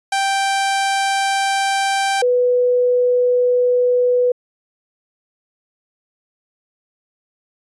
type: tone pair in turn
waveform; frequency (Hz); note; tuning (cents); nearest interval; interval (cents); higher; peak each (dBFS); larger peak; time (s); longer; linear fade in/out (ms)
sawtooth / sine; 784 / 493.9; G5 / B4; 0 / 0; minor sixth; 800; first; -12; neither; 0.12-2.22 / 2.22-4.32; neither; 5
effects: resampled to 24000 Hz